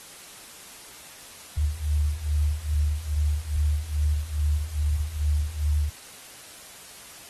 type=beating tone pair; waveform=sine; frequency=73.42 / 75.82 Hz; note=D2 / D#2; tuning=0 / -44 cents; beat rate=2.4 Hz; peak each=-26 / -24 dBFS; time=1.57-5.9 s; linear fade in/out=10 ms; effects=white hiss -45 dBFS RMS until 7.29 s + AAC 32 kbps